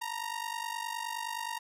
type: ring-modulated tone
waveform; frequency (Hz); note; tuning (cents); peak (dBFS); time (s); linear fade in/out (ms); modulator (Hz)
sawtooth; 932.3; A#5; 0; -28; 0.01-1.59; 10; 24.8
effects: resampled to 32000 Hz